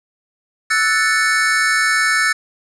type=chord; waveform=square; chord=F# minor seventh; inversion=third; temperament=equal; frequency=1318.5 / 1480 / 1760 / 2217 Hz; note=E6 / F#6 / A6 / C#7; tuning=0 / 0 / 0 / 0 cents; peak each=-22 / -21 / -17 / -22 dBFS; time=0.7-2.33 s; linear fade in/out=10 ms; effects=resampled to 24000 Hz + 7-bit